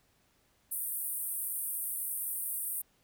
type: band-pass noise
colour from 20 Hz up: white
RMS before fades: -36 dBFS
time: 0.71-2.82 s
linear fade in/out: 10 ms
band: 8700 to 16000 Hz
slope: 96 dB/octave
effects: pink hiss -70 dBFS RMS until 3.03 s